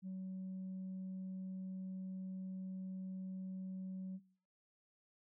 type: tone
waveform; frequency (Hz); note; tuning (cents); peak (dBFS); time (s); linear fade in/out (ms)
sine; 187.9; F#3; +27; -40; 0.02-4.2; 50
effects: noise-tail reverb RT60 0.6 s tail -24 dB re dry + tanh soft clip ceiling -40 dBFS